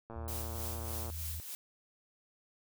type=click train; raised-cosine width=1 ms; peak=-32 dBFS; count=115; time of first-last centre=0.1-1.1 s; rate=114 Hz
type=tone with pitch glide; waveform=sine; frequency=78.3 to 80.08 Hz; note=D#2 to E2; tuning=+11 to -50 cents; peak=-39 dBFS; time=0.16-1.4 s; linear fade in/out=0 ms; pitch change=+39 cents; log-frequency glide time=0.38-0.57 s
type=noise with tremolo; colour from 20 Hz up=blue; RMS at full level=-41 dBFS; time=0.28-1.55 s; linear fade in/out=0 ms; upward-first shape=sine; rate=3.3 Hz; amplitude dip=55%
effects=none